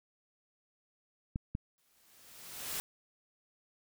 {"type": "clicks", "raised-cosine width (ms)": 5, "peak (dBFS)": -22, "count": 2, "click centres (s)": [1.359, 1.551]}
{"type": "noise with exponential growth", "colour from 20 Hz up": "white", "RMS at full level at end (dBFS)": -36, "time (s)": [1.78, 2.8], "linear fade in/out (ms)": 0, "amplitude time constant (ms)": 220}
{"effects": []}